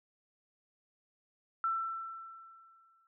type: tone with exponential decay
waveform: sine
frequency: 1338 Hz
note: E6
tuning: 25 cents sharp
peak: -28 dBFS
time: 1.64-3.07 s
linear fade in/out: 1 ms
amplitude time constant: 310 ms
effects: none